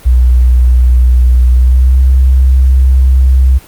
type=tone with pitch glide; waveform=sine; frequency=61.74 to 64.96 Hz; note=B1 to C2; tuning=0 to -12 cents; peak=-3 dBFS; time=0.05-3.59 s; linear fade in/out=20 ms; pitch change=+88 cents; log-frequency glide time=1.51-2.01 s; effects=pink hiss -36 dBFS RMS until 3.67 s + Opus 24 kbps